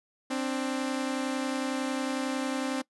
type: tone pair together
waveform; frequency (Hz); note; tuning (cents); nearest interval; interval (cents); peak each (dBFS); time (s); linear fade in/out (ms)
sawtooth; 262.7 / 293.7; C4 / D4; +7 / 0; major second; 193; -26 / -30; 0.3-2.82; 10
effects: noise-tail reverb RT60 0.1 s tail -21 dB re dry + resampled to 24000 Hz